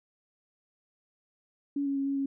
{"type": "tone with pitch steps", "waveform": "sine", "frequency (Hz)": [282.8, 277.4, 274.7, 277, 274.5], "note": ["C#4", "C#4", "C#4", "C#4", "C#4"], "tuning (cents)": [35, 1, -16, -1, -17], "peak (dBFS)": -27, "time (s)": [1.76, 2.26], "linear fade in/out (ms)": 5, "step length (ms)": 100, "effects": []}